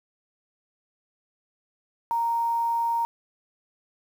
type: tone with quantisation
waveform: sine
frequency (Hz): 930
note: A#5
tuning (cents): -4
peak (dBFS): -22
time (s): 2.11-3.05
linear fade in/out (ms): 0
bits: 8
effects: none